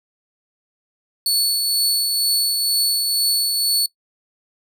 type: tone with tremolo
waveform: sawtooth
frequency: 4435 Hz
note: C#8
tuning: in tune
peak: -12 dBFS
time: 1.26-3.86 s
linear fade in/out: 2 ms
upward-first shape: triangle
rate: 2.1 Hz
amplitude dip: 35%
effects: noise-tail reverb RT60 0.1 s tail -21 dB re dry